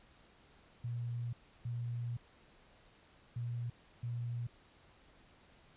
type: tone bursts at uneven times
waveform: sine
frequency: 119.4 Hz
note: A#2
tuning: 42 cents sharp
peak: -36 dBFS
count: 4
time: 0.84-1.33 / 1.65-2.17 / 3.36-3.7 / 4.03-4.47 s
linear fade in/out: 5 ms
effects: pink hiss -64 dBFS RMS until 5.76 s + resampled to 8000 Hz